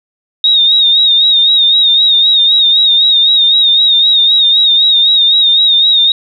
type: tone with vibrato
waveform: sine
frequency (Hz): 3729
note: A#7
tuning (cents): 0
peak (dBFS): -5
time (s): 0.44-6.12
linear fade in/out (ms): 2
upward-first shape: sine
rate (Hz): 3.9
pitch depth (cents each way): 61
effects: none